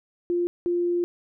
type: tone bursts at uneven times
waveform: sine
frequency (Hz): 349.2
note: F4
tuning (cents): 0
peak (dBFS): -21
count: 2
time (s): 0.3-0.47 / 0.66-1.04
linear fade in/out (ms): 0
effects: none